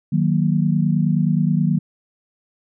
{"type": "chord", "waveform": "sine", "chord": "D# minor", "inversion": "none", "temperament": "equal with one note detuned", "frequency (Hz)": [155.56, 185, 234.6], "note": ["D#3", "F#3", "A#3"], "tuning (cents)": [0, 0, 11], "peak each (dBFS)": [-18, -19, -22], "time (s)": [0.12, 1.79], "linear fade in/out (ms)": 10, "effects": []}